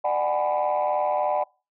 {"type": "chord", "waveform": "sine", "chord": "G# half-diminished seventh", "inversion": "second", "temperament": "just", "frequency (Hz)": [598, 747.5, 830.6, 996.7], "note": ["D5", "F#5", "G#5", "B5"], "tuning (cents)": [31, 17, 0, 16], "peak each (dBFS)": [-24, -24, -27, -29], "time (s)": [0.04, 1.44], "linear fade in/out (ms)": 10, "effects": ["noise-tail reverb RT60 0.3 s tail -24 dB re dry", "tanh soft clip ceiling -15 dBFS"]}